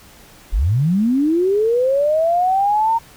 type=linear sweep; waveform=sine; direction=up; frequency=34.83 to 927 Hz; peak=-13 dBFS; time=0.52-2.99 s; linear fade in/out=20 ms; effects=pink hiss -45 dBFS RMS until 3.16 s